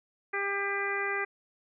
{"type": "harmonic tone", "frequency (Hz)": 398.8, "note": "G4", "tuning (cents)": 30, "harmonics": [1, 2, 3, 4, 5, 6], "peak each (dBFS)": [-35, -39, -37, -35, -33, -39], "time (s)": [0.33, 1.25], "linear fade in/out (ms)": 10, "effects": []}